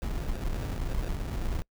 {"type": "noise with sample-and-hold", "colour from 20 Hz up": "brown", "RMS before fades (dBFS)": -31, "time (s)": [0.02, 1.62], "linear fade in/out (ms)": 0, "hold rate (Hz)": 1050, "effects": ["noise-tail reverb RT60 0.1 s tail -26 dB re dry"]}